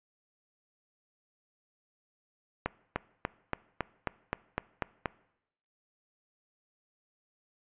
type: accelerating click train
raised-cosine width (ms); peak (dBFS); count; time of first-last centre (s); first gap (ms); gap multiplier
0.5; -14; 10; 2.66-5.058; 300; 0.97
effects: noise-tail reverb RT60 0.8 s tail -21 dB re dry + resampled to 8000 Hz